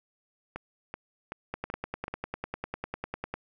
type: two click trains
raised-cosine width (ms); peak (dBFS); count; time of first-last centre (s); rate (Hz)
0.5; -18 / -21; 19 / 5; 1.54-3.34 / 0.56-2.081; 10 / 2.63
effects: none